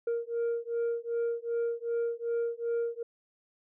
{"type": "beating tone pair", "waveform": "sine", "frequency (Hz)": [466.2, 468.8], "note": ["A#4", "A#4"], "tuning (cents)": [0, 10], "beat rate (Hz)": 2.6, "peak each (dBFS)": -30, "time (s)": [0.07, 3.03], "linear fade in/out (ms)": 5, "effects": ["tanh soft clip ceiling -26 dBFS"]}